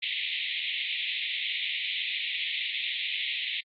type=band-pass noise; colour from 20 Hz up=white; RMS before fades=-32 dBFS; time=0.02-3.61 s; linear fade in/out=10 ms; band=2000 to 3800 Hz; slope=96 dB/octave; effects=AAC 32 kbps